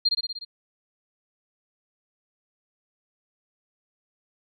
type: tone with echo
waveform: sine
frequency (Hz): 4201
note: C8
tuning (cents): +6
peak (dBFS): -17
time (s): 0.05-0.09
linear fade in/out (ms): 10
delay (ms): 60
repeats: 6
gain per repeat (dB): -3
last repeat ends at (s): 0.45
effects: none